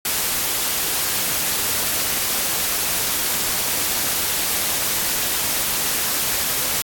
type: noise with amplitude modulation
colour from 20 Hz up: white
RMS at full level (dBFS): -20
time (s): 0.05-6.82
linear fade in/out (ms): 2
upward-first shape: sine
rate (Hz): 216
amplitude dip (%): 25
effects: AAC 64 kbps